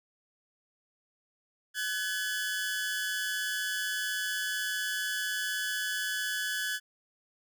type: tone pair together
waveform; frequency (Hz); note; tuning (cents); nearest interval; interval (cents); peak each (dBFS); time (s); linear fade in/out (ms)
sawtooth; 1513.8 / 1698; F#6 / G#6; +39 / +38; major second; 199; -31 / -29; 1.74-6.8; 50
effects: none

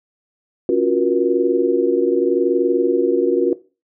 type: chord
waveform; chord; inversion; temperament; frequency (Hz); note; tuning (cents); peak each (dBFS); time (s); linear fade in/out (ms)
sine; Gb major seventh; second; equal with one note detuned; 277.2 / 349.2 / 370 / 477.1; Db4 / F4 / Gb4 / Bb4; 0 / 0 / 0 / +40; -22 / -18 / -17 / -20; 0.69-3.53; 2
effects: noise-tail reverb RT60 0.3 s tail -17 dB re dry

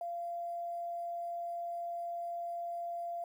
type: tone with quantisation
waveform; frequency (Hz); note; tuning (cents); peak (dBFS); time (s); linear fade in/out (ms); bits
sine; 689; F5; -24; -36; 0.01-3.24; 2; 11
effects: none

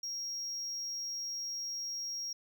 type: tone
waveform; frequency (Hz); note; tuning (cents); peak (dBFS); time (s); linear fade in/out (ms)
triangle; 5600; F8; +4; -35; 0.03-2.33; 5
effects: none

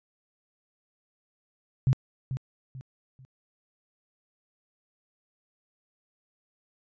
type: tone with echo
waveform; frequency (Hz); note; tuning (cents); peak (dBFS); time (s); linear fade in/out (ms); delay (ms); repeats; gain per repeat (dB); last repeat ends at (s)
sine; 130.81; C3; 0; -18; 1.87-1.93; 0; 440; 3; -10; 3.25
effects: resampled to 16000 Hz

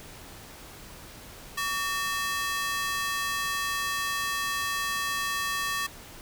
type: ring-modulated tone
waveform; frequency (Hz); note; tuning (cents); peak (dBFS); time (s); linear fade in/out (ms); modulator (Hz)
sawtooth; 1480; F#6; 0; -21; 1.57-5.87; 10; 340
effects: pink hiss -46 dBFS RMS until 6.21 s

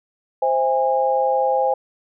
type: chord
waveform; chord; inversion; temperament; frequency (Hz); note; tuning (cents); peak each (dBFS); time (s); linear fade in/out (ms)
sine; C augmented; none; just; 523.3 / 654.1 / 817.6; C5 / E5 / G#5; 0 / -14 / -27; -19 / -25 / -19; 0.42-1.74; 5
effects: none

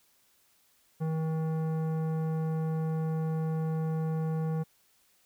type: tone with tanh clipping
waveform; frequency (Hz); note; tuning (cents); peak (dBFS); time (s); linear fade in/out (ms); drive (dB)
triangle; 159.4; D#3; +42; -30; 1-4.64; 20; 18
effects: white hiss -67 dBFS RMS until 5.25 s

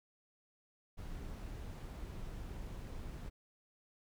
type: noise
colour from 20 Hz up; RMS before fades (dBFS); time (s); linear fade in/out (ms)
brown; -45; 0.97-3.3; 20
effects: none

